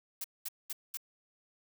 blue noise bursts, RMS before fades -38 dBFS, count 4, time 0.21-0.972 s, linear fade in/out 5 ms, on 33 ms, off 210 ms, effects none

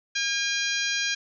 harmonic tone, 810 Hz, G#5, 43 cents flat, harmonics 2 / 3 / 4 / 5 / 6 / 7 / 8, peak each -29 / -31 / -32 / -33 / -34 / -34 / -35 dBFS, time 0.15-1.15 s, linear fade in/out 10 ms, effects none

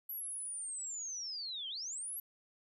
sine linear two-way sweep, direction down then up, 11860 to 3025 to 11860 Hz, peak -39 dBFS, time 0.09-2.2 s, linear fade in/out 5 ms, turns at 1.69 s, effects none

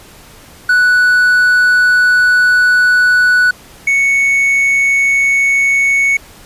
triangle tone pair in turn, 1480 / 2217 Hz, F#6 / C#7, 0 / 0 cents, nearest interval perfect fifth, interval 700 cents, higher second, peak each -5 / -7 dBFS, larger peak first, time 0.69-3.51 / 3.87-6.17 s, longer first, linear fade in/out 5 ms, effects pink hiss -39 dBFS RMS until 6.45 s + resampled to 32000 Hz

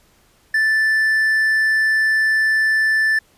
triangle tone, 1760 Hz, A6, in tune, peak -12 dBFS, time 0.54-3.19 s, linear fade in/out 5 ms, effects pink hiss -56 dBFS RMS until 3.37 s + resampled to 32000 Hz

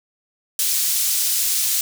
pink high-pass noise, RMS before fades -20 dBFS, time 0.59-1.81 s, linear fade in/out 2 ms, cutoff 5800 Hz, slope 12 dB/octave, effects none

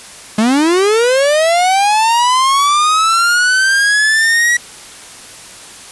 45% pulse linear sweep, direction up, 207.7 to 1935 Hz, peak -9 dBFS, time 0.38-4.57 s, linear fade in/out 5 ms, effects white hiss -34 dBFS RMS until 5.91 s + resampled to 24000 Hz

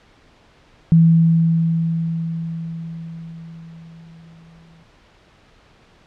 sine tone with exponential decay, 164.81 Hz, E3, in tune, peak -7 dBFS, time 0.92-4.83 s, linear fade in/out 0 ms, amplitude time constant 850 ms, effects pink hiss -52 dBFS RMS until 6.06 s + low-pass 4000 Hz 12 dB/octave

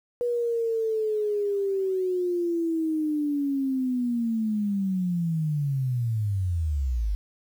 sine linear sweep, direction down, 486 to 48 Hz, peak -23 dBFS, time 0.21-7.15 s, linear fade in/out 0 ms, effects 9-bit

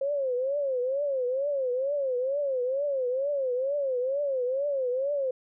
sine tone with vibrato, 535 Hz, C5, 38 cents sharp, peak -25 dBFS, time 0.01-5.31 s, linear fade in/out 5 ms, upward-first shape triangle, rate 2.2 Hz, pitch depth 170 cents each way, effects none

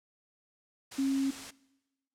sine tone in noise, 271.3 Hz, C#4, 37 cents flat, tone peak -26 dBFS, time 0.98-1.31 s, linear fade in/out 10 ms, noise white, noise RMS -43 dBFS, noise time 0.91-1.51 s, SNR +14 dB, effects noise-tail reverb RT60 1.0 s tail -21 dB re dry + low-pass 8000 Hz 12 dB/octave

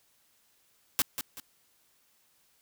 white noise with echo, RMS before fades -25 dBFS, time 0.99-1.02 s, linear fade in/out 0 ms, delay 190 ms, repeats 2, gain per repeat -9 dB, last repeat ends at 1.4 s, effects white hiss -68 dBFS RMS until 2.61 s

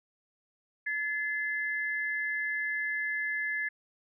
sine tone pair together, 1720.1 / 2060 Hz, A6 / C7, -40 / -28 cents, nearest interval minor third, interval 312 cents, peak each -31 / -34 dBFS, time 0.86-3.69 s, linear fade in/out 10 ms, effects none

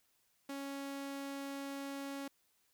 sawtooth tone, 277.2 Hz, C#4, in tune, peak -37 dBFS, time 0.49-2.28 s, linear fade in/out 5 ms, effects white hiss -75 dBFS RMS until 2.73 s

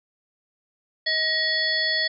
harmonic tone with a mistuned harmonic, 632 Hz, D#5, 27 cents sharp, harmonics 1 / 3 / 5 / 7 / 8, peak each -33 / -24 / -29 / -25 / -33 dBFS, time 1.06-2.08 s, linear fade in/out 10 ms, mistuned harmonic 5, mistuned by +120 cents, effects none

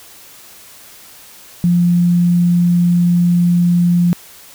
sine tone, 174.61 Hz, F3, in tune, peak -9 dBFS, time 1.64-4.13 s, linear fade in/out 0 ms, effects white hiss -40 dBFS RMS until 4.54 s

